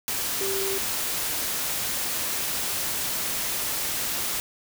sine tone in noise, 390 Hz, G4, 9 cents flat, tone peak -28 dBFS, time 0.41-0.78 s, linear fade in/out 0 ms, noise white, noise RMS -28 dBFS, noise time 0.08-4.4 s, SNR -3 dB, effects none

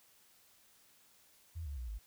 sine tone with pitch steps, 82.41 / 70.92 / 61.03 / 52.52 Hz, E2 / C#2 / B1 / G#1, 0 / +40 / -20 / +20 cents, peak -39 dBFS, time 1.55-1.99 s, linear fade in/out 20 ms, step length 110 ms, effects white hiss -66 dBFS RMS until 2.06 s

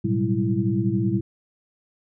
sine tone cluster, 110.1 / 124.5 / 188 / 198.8 / 331.2 Hz, A2 / B2 / F#3 / G3 / E4, +2 / +14 / +28 / +25 / +8 cents, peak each -26 dBFS, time 0.04-1.21 s, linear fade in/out 10 ms, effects none

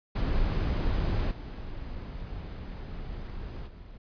brown noise with level steps, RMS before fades -27 / -38 / -46 dBFS, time 0.15-3.98 s, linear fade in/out 10 ms, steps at 1.3 / 3.66 s, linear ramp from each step 20 ms, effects resampled to 11025 Hz

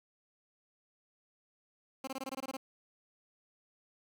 15% pulse tone bursts, 266.1 Hz, C4, 29 cents sharp, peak -31 dBFS, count 10, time 2.04-2.569 s, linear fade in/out 5 ms, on 34 ms, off 21 ms, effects none

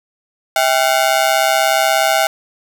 sawtooth ring-modulated tone, 721 Hz, F#5, 45 cents flat, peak -5 dBFS, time 0.56-2.27 s, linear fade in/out 2 ms, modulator 68.3 Hz, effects none

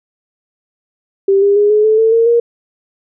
sine tone with pitch steps, 392 / 402.3 / 412.9 / 423.8 / 435 / 446.4 / 458.2 / 470.2 Hz, G4 / G4 / G#4 / G#4 / A4 / A4 / A#4 / A#4, 0 / +45 / -10 / +35 / -20 / +25 / -30 / +15 cents, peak -7 dBFS, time 1.28-2.4 s, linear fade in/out 5 ms, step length 140 ms, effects none

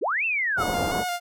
sine linear two-way sweep, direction up then down, 247 to 2730 to 1206 Hz, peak -22 dBFS, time 0.01-0.64 s, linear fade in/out 20 ms, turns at 0.25 s
white low-pass noise, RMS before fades -28 dBFS, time 0.56-1.05 s, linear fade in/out 50 ms, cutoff 890 Hz, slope 24 dB/octave
sawtooth tone with vibrato, 714 Hz, F5, 38 cents sharp, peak -22 dBFS, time 0.57-1.2 s, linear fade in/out 50 ms, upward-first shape square, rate 2.9 Hz, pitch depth 27 cents each way
effects none

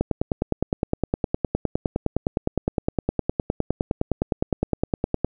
click train, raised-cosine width 2 ms, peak -7 dBFS, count 52, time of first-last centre 0.01-5.246 s, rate 9.74 Hz, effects none

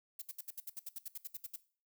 violet noise bursts, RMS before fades -43 dBFS, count 15, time 0.19-1.562 s, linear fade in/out 5 ms, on 28 ms, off 68 ms, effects noise-tail reverb RT60 0.4 s tail -17 dB re dry

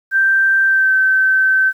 sine tone with pitch glide, 1568 to 1541.1 Hz, G6 to G6, 0 to -30 cents, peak -10 dBFS, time 0.11-1.73 s, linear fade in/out 50 ms, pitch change -30 cents, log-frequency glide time 0.66-0.94 s, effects 8-bit

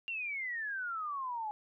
sine exponential sweep, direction down, 2794 to 830.6 Hz, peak -35 dBFS, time 0.08-1.51 s, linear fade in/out 0 ms, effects none

